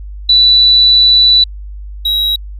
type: tone pair in turn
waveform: sine / triangle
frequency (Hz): 3963 / 3850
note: B7 / B7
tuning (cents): +5 / -45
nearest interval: minor second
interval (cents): 50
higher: first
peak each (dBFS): -4 / -9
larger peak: first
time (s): 0.29-1.44 / 2.05-2.36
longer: first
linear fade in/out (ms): 5
effects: added 50 Hz sine -24 dBFS peak until 2.59 s